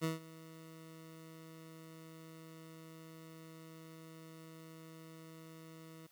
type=tone with ADSR envelope; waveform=20% pulse; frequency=161.2 Hz; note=E3; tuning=38 cents flat; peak=-27 dBFS; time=0.01-6.07 s; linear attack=31 ms; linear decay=150 ms; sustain=-20 dB; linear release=8 ms; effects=white hiss -69 dBFS RMS until 6.11 s